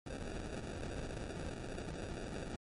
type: noise with sample-and-hold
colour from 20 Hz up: pink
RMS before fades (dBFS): -43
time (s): 0.06-2.56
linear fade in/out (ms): 5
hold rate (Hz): 1050
effects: MP3 48 kbps